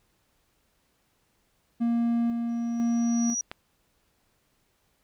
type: tone with tremolo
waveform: triangle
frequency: 234.2 Hz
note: A#3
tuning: 8 cents sharp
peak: -20 dBFS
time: 1.8-3.35 s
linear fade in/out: 20 ms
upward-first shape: square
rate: 1 Hz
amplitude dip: 40%
type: tone with exponential growth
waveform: sine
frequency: 5800 Hz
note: F#8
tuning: 35 cents flat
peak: -25 dBFS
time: 2.49-3.41 s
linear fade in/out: 2 ms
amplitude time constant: 200 ms
type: click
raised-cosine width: 0.3 ms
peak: -19 dBFS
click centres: 3.515 s
effects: pink hiss -70 dBFS RMS until 5.03 s